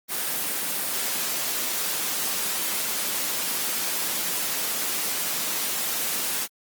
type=high-pass noise; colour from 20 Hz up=white; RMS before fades=-27 dBFS; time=0.08-6.48 s; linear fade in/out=50 ms; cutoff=150 Hz; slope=24 dB/octave; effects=Opus 24 kbps